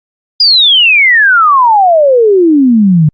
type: exponential sweep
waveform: sine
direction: down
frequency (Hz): 4978 to 146.5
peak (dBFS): -3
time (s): 0.4-3.09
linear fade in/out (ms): 5
effects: Opus 48 kbps